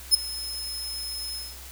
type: tone with ADSR envelope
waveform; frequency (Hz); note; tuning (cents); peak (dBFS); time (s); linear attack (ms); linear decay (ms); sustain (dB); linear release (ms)
sawtooth; 5170; E8; -34; -9; 0.11-1.58; 33; 9; -20; 230
effects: added 64 Hz sine -44 dBFS peak until 1.71 s + white hiss -44 dBFS RMS until 1.71 s